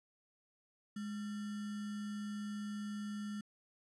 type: tone with sample-and-hold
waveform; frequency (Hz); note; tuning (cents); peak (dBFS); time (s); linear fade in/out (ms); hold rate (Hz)
sine; 207.7; G#3; 0; -39; 0.96-3.41; 5; 1575
effects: resampled to 24000 Hz